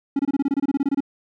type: tone bursts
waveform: triangle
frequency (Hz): 278.1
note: C#4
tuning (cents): +6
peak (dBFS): -15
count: 15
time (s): 0.16-1.005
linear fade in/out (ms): 5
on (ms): 33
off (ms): 25
effects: none